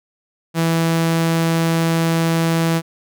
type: tone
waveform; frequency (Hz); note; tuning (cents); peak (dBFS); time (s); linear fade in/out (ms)
sawtooth; 164.81; E3; 0; -11; 0.54-2.82; 50
effects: none